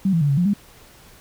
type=tone with pitch steps; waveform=sine; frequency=192.7 / 165.7 / 144.3 / 139 / 176.4 / 202.7 Hz; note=G3 / E3 / D3 / C#3 / F3 / G#3; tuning=-29 / +9 / -30 / +5 / +18 / -42 cents; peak=-15 dBFS; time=0.05-0.536 s; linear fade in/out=5 ms; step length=81 ms; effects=pink hiss -48 dBFS RMS until 1.2 s